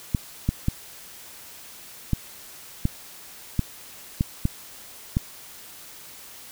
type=clicks; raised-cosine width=5 ms; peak=-8 dBFS; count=9; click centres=0.148 / 0.49 / 0.684 / 2.133 / 2.854 / 3.593 / 4.209 / 4.454 / 5.169 s; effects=white hiss -44 dBFS RMS until 6.51 s